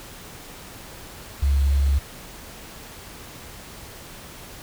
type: tone with quantisation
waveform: sine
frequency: 69.3 Hz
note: C#2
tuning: in tune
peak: -16 dBFS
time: 1.42-1.99 s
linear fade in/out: 10 ms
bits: 7
effects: pink hiss -41 dBFS RMS until 4.62 s